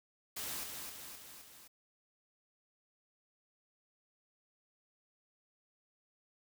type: noise with echo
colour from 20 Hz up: white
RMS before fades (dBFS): -41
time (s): 0.36-0.64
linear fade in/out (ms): 10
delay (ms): 260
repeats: 4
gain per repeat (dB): -4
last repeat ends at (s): 1.68
effects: none